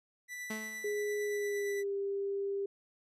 45% pulse tone with tremolo, 1975.5 Hz, B6, in tune, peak -39 dBFS, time 0.28-1.84 s, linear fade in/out 50 ms, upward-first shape sine, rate 8.7 Hz, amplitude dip 25%
sawtooth tone with exponential decay, 217.4 Hz, A3, 21 cents flat, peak -32 dBFS, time 0.5-1.06 s, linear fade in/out 5 ms, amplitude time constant 120 ms
sine tone with pitch glide, 415.3 to 397.2 Hz, G#4 to G4, 0 to +23 cents, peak -32 dBFS, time 0.84-2.66 s, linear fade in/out 5 ms, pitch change -77 cents, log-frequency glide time 1.23-1.95 s
effects resampled to 32000 Hz

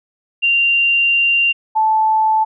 sine tone pair in turn, 2775 / 874.1 Hz, F7 / A5, -12 / -12 cents, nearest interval octave + minor sixth, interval 2000 cents, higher first, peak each -11 dBFS, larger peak neither, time 0.42-1.53 / 1.75-2.45 s, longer first, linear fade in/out 20 ms, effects none

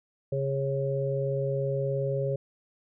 harmonic tone, 137 Hz, C#3, 20 cents flat, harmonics 1 / 3 / 4, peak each -29 / -32 / -30 dBFS, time 0.32-2.36 s, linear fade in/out 5 ms, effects none

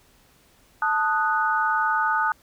sine chord, D# diminished, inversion second, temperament equal, 880 / 1244.5 / 1480 Hz, A5 / D#6 / F#6, 0 / 0 / 0 cents, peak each -24 dBFS, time 0.82-2.32 s, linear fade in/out 2 ms, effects pink hiss -58 dBFS RMS until 2.42 s

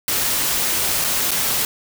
white noise with dropouts, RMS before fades -20 dBFS, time 0.08-1.65 s, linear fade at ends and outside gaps 1 ms, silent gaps 1.041-1.045 / 1.309-1.315 s, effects none

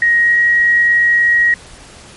sine tone with pitch glide, 1882 to 1896.2 Hz, A#6 to A#6, +16 to +29 cents, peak -8 dBFS, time 0.02-1.54 s, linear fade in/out 2 ms, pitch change +13 cents, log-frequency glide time 0.19-0.38 s, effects pink hiss -38 dBFS RMS until 2.16 s + MP3 48 kbps

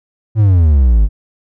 triangle exponential sweep, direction down, 113.5 to 48.44 Hz, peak -4 dBFS, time 0.35-1.09 s, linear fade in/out 50 ms, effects none

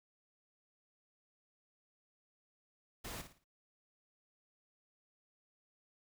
pink noise with echo, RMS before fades -45 dBFS, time 3.04-3.22 s, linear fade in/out 10 ms, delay 56 ms, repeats 4, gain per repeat -9 dB, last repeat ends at 3.444 s, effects none

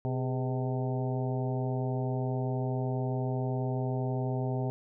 harmonic tone with a mistuned harmonic, 127.7 Hz, C3, 42 cents flat, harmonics 1 / 2 / 3 / 4 / 5 / 6 / 7, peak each -30 / -37 / -37 / -43 / -40 / -42 / -46 dBFS, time 0.05-4.7 s, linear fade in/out 0 ms, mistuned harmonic 3, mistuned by +80 cents, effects none

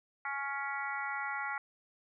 harmonic tone with a mistuned harmonic, 279 Hz, C#4, 11 cents sharp, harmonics 3 / 4 / 5 / 6 / 7 / 8, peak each -40 / -43 / -39 / -50 / -40 / -45 dBFS, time 0.25-1.58 s, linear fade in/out 2 ms, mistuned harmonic 4, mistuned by -16 cents, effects none

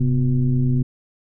sine tone with frequency modulation, 131.6 Hz, C3, 10 cents sharp, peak -15 dBFS, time 0-0.83 s, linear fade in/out 10 ms, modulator 117 Hz, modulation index 0.91, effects none

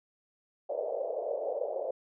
pink band-pass noise, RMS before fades -34 dBFS, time 0.69-1.91 s, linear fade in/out 5 ms, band 490 to 640 Hz, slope 48 dB/octave, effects none

